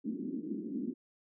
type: band-pass noise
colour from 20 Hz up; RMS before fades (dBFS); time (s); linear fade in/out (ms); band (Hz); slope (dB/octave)
pink; -38; 0.04-0.94; 20; 210 to 330; 48
effects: none